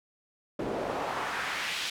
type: noise with band-pass filter sweep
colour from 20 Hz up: pink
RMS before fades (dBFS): -33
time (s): 0.59-1.9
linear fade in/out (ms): 5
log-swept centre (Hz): 360 to 3600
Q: 1.3
effects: none